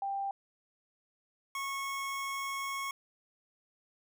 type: tone pair in turn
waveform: sine / 25% pulse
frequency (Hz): 790 / 1097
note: G5 / C#6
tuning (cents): +13 / -18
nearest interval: tritone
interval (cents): 569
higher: second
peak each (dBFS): -32 / -31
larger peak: second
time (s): 0.02-0.31 / 1.55-2.91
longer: second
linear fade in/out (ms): 2
effects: none